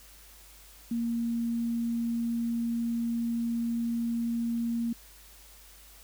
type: tone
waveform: sine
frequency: 233.1 Hz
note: A#3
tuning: in tune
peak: -27 dBFS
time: 0.91-4.93 s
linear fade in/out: 5 ms
effects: added 50 Hz sine -55 dBFS peak until 6.03 s + white hiss -54 dBFS RMS until 6.03 s